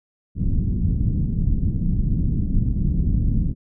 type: low-pass noise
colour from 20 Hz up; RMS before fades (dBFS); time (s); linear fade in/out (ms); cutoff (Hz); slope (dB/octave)
pink; -20; 0.35-3.55; 50; 220; 24
effects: none